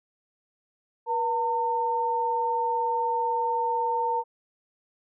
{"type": "tone pair together", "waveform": "sine", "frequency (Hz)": [481.5, 909], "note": ["B4", "A#5"], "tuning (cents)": [-44, -44], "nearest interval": "major seventh", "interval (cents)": 1100, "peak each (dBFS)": [-30, -24], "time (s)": [1.06, 4.24], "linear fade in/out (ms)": 50, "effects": []}